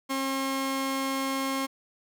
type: tone pair together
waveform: sawtooth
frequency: 269.2 / 538.4 Hz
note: C4 / C5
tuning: +49 / +49 cents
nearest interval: octave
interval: 1200 cents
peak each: -25 dBFS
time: 0.09-1.67 s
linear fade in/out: 20 ms
effects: none